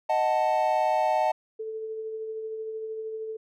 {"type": "chord", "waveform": "triangle", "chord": "D# diminished", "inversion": "none", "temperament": "equal", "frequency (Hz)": [622.3, 740, 880], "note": ["D#5", "F#5", "A5"], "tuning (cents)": [0, 0, 0], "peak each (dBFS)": -24, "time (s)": [0.09, 1.32], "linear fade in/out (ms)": 10}
{"type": "tone with tremolo", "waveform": "sine", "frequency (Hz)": 440, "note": "A4", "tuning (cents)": 0, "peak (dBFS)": -30, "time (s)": [1.59, 3.37], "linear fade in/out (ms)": 10, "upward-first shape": "triangle", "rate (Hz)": 13, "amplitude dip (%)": 35}
{"effects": []}